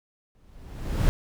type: noise with exponential growth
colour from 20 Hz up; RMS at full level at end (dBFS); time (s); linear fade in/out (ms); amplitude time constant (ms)
brown; -19; 0.35-1.09; 0; 160
effects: none